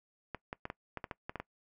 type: clicks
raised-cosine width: 0.5 ms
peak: -23 dBFS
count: 10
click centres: 0.347 / 0.529 / 0.654 / 0.701 / 0.973 / 1.042 / 1.112 / 1.295 / 1.357 / 1.4 s
effects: noise-tail reverb RT60 0.1 s tail -21 dB re dry